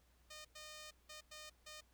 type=tone bursts at uneven times; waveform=5% pulse; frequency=612 Hz; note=D#5; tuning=29 cents flat; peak=-40 dBFS; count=5; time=0.3-0.45 / 0.55-0.91 / 1.09-1.21 / 1.31-1.5 / 1.66-1.81 s; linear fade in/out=10 ms; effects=added 60 Hz sine -70 dBFS peak until 1.93 s + pink hiss -75 dBFS RMS until 1.93 s